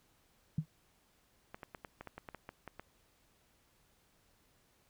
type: tone with exponential decay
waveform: sine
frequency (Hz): 155.56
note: D#3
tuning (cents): 0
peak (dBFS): -26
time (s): 0.58-0.66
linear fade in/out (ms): 5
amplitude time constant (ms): 17
type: clicks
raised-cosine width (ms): 0.5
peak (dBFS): -30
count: 12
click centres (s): 1.545 / 1.632 / 1.748 / 1.848 / 2.01 / 2.073 / 2.18 / 2.288 / 2.347 / 2.491 / 2.677 / 2.796
effects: pink hiss -71 dBFS RMS until 4.89 s